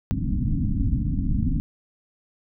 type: low-pass noise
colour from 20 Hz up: pink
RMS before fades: -23 dBFS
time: 0.11-1.6 s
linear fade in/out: 0 ms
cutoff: 290 Hz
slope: 96 dB/octave
effects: none